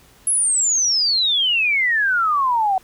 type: exponential sweep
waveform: sine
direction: down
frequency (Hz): 10960 to 740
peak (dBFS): -15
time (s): 0.27-2.78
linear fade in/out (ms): 2
effects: pink hiss -51 dBFS RMS until 2.83 s